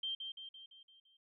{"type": "tone with echo", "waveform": "sine", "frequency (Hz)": 3154, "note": "G7", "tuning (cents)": 10, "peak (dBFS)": -36, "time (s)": [0.03, 0.15], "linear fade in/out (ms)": 5, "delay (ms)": 170, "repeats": 6, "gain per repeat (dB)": -5, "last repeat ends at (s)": 1.17, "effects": []}